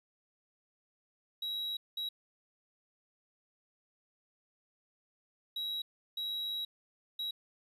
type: tone bursts at uneven times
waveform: triangle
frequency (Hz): 3865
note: B7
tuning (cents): -38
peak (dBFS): -33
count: 5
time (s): 1.42-1.77 / 1.97-2.09 / 5.56-5.82 / 6.17-6.65 / 7.19-7.31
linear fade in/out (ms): 5
effects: resampled to 32000 Hz + 12-bit